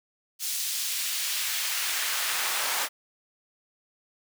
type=noise with high-pass filter sweep; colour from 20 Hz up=pink; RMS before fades=-29 dBFS; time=0.39-2.89 s; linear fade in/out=50 ms; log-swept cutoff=4700 to 910 Hz; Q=0.81; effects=none